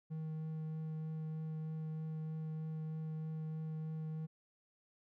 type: tone with vibrato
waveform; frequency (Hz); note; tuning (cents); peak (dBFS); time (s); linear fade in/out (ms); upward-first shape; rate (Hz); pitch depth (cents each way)
triangle; 157.6; D#3; +23; -37; 0.1-4.27; 20; triangle; 3.2; 9
effects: none